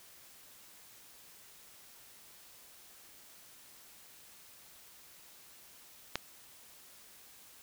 click, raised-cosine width 0.2 ms, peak -14 dBFS, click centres 6.156 s, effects white hiss -57 dBFS RMS until 7.62 s

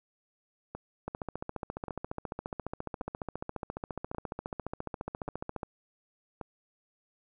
two click trains, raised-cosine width 1 ms, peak -24 / -21 dBFS, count 6 / 67, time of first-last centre 0.75-6.413 / 1.08-5.632 s, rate 0.883 / 14.5 Hz, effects none

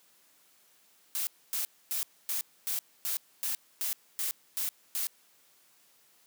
blue noise bursts, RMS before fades -32 dBFS, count 11, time 1.15-5.07 s, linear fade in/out 0 ms, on 120 ms, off 260 ms, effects white hiss -64 dBFS RMS until 6.26 s + high-pass 150 Hz 12 dB/octave

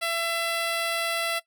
10% pulse tone, 671 Hz, E5, 31 cents sharp, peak -17 dBFS, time 0.01-1.4 s, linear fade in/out 20 ms, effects noise-tail reverb RT60 0.1 s tail -17 dB re dry

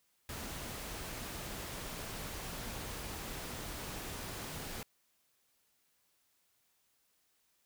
pink noise, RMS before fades -43 dBFS, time 0.29-4.83 s, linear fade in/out 2 ms, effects white hiss -75 dBFS RMS until 7.65 s

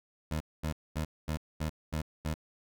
20% pulse tone bursts, 77.78 Hz, D#2, in tune, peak -26 dBFS, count 7, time 0.31-2.341 s, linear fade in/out 5 ms, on 93 ms, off 230 ms, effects none

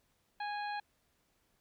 harmonic tone, 827 Hz, G#5, 8 cents flat, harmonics 1 / 2 / 3 / 4 / 5, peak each -37 / -43 / -49 / -55 / -50 dBFS, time 0.4-0.8 s, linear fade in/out 5 ms, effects pink hiss -75 dBFS RMS until 1.6 s

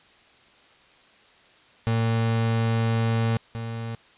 35% pulse tone pair in turn, 113.8 / 114.41 Hz, A#2 / A#2, -41 / -32 cents, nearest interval unison, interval 9 cents, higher second, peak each -19 / -28 dBFS, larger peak first, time 1.87-3.37 / 3.55-3.95 s, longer first, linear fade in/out 0 ms, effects white hiss -55 dBFS RMS until 4.17 s + resampled to 8000 Hz

